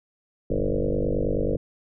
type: tone with frequency modulation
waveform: sine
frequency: 236.2 Hz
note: A#3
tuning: 23 cents sharp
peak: -21 dBFS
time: 0.5-1.57 s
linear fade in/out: 5 ms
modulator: 49.4 Hz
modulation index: 6.3
effects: none